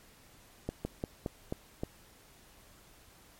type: slowing click train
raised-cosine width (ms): 2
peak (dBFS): -20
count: 6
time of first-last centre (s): 0.69-1.835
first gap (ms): 160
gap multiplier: 1.18
effects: pink hiss -59 dBFS RMS until 3.39 s + MP3 64 kbps